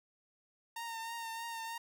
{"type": "tone with vibrato", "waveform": "sawtooth", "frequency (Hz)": 917, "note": "A#5", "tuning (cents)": -29, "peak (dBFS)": -36, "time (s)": [0.76, 1.78], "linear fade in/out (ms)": 5, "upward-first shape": "triangle", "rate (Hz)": 3.2, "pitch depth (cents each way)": 33, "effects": []}